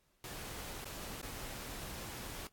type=noise with dropouts; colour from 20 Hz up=pink; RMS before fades=-45 dBFS; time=0.24-2.47 s; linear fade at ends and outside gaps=1 ms; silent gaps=0.845-0.855 / 1.215-1.228 s; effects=pink hiss -75 dBFS RMS until 2.52 s + AAC 64 kbps